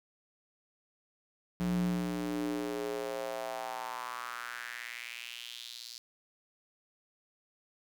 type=tone with high-pass filter sweep; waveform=square; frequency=59.5 Hz; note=A#1; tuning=36 cents sharp; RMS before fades=-37 dBFS; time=1.6-5.98 s; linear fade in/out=0 ms; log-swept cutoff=150 to 4700 Hz; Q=3.7; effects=none